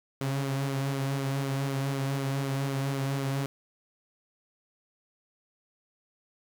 sawtooth tone with flanger, 136.9 Hz, C#3, 21 cents flat, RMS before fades -30 dBFS, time 0.21-3.46 s, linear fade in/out 0 ms, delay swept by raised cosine 1.1 to 5.1 ms, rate 4 Hz, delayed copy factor -0.5, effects none

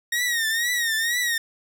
sawtooth tone with vibrato, 1864.7 Hz, A#6, in tune, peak -18 dBFS, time 0.12-1.38 s, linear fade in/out 5 ms, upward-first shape triangle, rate 2.1 Hz, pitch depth 110 cents each way, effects none

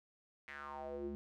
square tone with band-pass filter sweep, 71.2 Hz, C#2, 47 cents sharp, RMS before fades -45 dBFS, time 0.48-1.15 s, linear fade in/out 0 ms, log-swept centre 2100 to 260 Hz, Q 5.1, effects none

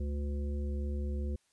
harmonic tone with a mistuned harmonic, 72.1 Hz, D2, 31 cents flat, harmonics 1 / 3 / 5 / 7, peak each -32 / -42 / -46 / -49 dBFS, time 0-1.36 s, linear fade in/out 5 ms, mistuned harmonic 1, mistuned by -22 cents, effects white hiss -73 dBFS RMS until 1.52 s + resampled to 24000 Hz

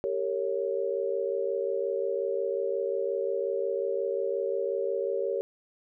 sine chord, G diminished, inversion none, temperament equal with one note detuned, 392 / 457.6 / 554.4 Hz, G4 / Bb4 / Db5, 0 / -32 / 0 cents, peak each -31 dBFS, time 0.04-5.41 s, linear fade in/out 0 ms, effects none

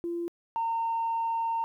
sine tone pair in turn, 342.5 / 914.4 Hz, F4 / A#5, -34 / -34 cents, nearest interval octave + perfect fourth, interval 1700 cents, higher second, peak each -29 / -25 dBFS, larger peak second, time 0.04-0.28 / 0.56-1.64 s, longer second, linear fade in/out 0 ms, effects tanh soft clip ceiling -23 dBFS + 11-bit

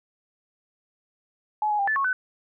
sine tone with pitch steps, 850 / 837 / 797 / 1747 / 1100 / 1509 Hz, G#5 / G#5 / G5 / A6 / C#6 / F#6, +40 / +13 / +28 / -13 / -14 / +34 cents, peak -21 dBFS, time 1.62-2.13 s, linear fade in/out 2 ms, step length 85 ms, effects none

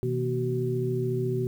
sine tone cluster, 126.4 / 160.4 / 236.5 / 376.4 Hz, B2 / E3 / A#3 / F#4, +41 / -47 / +25 / +30 cents, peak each -28 / -36 / -35 / -28 dBFS, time 0.03-1.47 s, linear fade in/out 0 ms, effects 9-bit

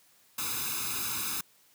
white noise with comb filter, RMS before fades -33 dBFS, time 0.38-1.41 s, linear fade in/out 5 ms, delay 0.79 ms, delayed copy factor +0.85, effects white hiss -63 dBFS RMS until 1.74 s + high-pass 80 Hz 12 dB/octave

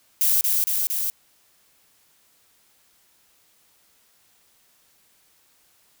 violet noise with echo, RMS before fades -19 dBFS, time 0.21-0.41 s, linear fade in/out 0 ms, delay 230 ms, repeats 3, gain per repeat -2 dB, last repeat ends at 1.1 s, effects white hiss -61 dBFS RMS until 6 s

